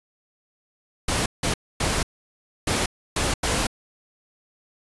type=noise bursts at uneven times; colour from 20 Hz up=pink; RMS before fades=-23 dBFS; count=6; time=1.08-1.26 / 1.43-1.54 / 1.8-2.03 / 2.67-2.86 / 3.16-3.34 / 3.43-3.67 s; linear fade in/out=5 ms; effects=resampled to 24000 Hz